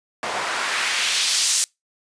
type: noise with band-pass filter sweep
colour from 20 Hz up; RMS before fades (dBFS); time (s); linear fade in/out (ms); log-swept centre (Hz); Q
white; -22; 0.23-1.64; 0; 710 to 7100; 1.1
effects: noise-tail reverb RT60 0.2 s tail -26 dB re dry + resampled to 22050 Hz